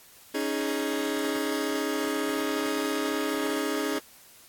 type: chord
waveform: sawtooth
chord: C# suspended second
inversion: none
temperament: just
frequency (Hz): 277.2 / 311.8 / 415.8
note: C#4 / D#4 / G#4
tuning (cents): 0 / +4 / +2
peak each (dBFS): -27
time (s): 0.34-3.99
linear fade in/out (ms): 10
effects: white hiss -53 dBFS RMS until 4.48 s + AAC 64 kbps